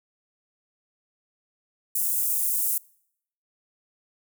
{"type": "high-pass noise", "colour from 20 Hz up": "white", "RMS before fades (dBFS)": -25, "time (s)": [1.95, 2.78], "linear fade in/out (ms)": 5, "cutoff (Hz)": 8500, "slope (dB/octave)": 24, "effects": ["noise-tail reverb RT60 0.7 s tail -25 dB re dry"]}